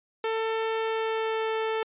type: tone with pitch glide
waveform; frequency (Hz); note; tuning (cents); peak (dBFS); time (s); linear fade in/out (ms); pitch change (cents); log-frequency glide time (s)
sawtooth; 446.1 to 442.5; A4 to A4; +24 to +10; -22; 0.24-1.83; 2; -14; 0.8-1.54
effects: resampled to 8000 Hz